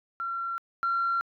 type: tone pair in turn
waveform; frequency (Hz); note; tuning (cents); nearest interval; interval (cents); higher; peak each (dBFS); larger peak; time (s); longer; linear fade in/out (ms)
sine; 1365 / 1369.7; F6 / F6; -40 / -34; unison; 6; second; -29 / -23; second; 0.2-0.58 / 0.83-1.21; neither; 0
effects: tanh soft clip ceiling -20 dBFS